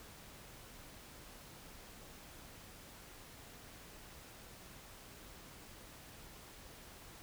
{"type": "silence", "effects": ["pink hiss -55 dBFS RMS until 7.22 s"]}